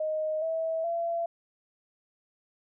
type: tone with pitch steps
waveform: sine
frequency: 622.3 / 649.1 / 677.1 Hz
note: D#5 / E5 / E5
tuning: 0 / -27 / +46 cents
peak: -27 dBFS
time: 0-1.26 s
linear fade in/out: 5 ms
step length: 420 ms
effects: none